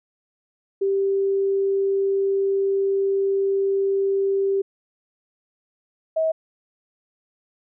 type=tone pair in turn; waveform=sine; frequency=392 / 640.5 Hz; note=G4 / E5; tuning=0 / -50 cents; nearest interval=major sixth; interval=850 cents; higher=second; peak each=-18 dBFS; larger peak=neither; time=0.81-4.62 / 6.16-6.32 s; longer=first; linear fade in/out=10 ms; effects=none